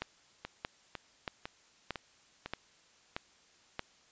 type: two click trains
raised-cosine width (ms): 0.3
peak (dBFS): -19 / -23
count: 7 / 5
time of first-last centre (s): 0.02-3.794 / 0.45-2.46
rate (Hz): 1.59 / 1.99
effects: white hiss -64 dBFS RMS until 4.11 s + resampled to 16000 Hz

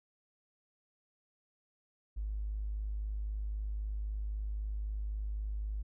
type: tone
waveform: triangle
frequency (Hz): 51.91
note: G#1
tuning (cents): 0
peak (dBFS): -30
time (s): 2.16-5.83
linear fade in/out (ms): 20
effects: tanh soft clip ceiling -32 dBFS

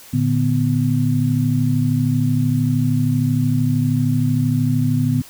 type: tone cluster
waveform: sine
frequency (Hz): 114.5 / 147.5 / 249.1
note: A#2 / D3 / B3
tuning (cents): -31 / +8 / +15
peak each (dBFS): -19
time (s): 0.13-5.22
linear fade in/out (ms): 10
effects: white hiss -42 dBFS RMS until 5.29 s

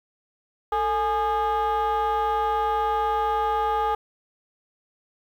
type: tone with frequency modulation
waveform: sine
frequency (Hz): 835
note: G#5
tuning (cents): +9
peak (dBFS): -18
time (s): 0.72-3.95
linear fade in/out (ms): 5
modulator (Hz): 389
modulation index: 0.95
effects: tanh soft clip ceiling -20 dBFS + 9-bit

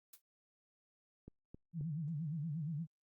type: noise with exponential decay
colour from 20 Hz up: blue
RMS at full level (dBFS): -50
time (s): 0.13-0.22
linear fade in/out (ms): 5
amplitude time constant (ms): 19
type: click train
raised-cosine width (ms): 3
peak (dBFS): -38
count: 3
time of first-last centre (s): 1.28-1.811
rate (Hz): 3.77
type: tone with vibrato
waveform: sine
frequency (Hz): 155.56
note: D#3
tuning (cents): 0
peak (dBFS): -37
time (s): 1.73-2.87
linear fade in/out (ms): 50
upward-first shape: sine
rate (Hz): 8.5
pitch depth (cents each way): 160
effects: Opus 48 kbps

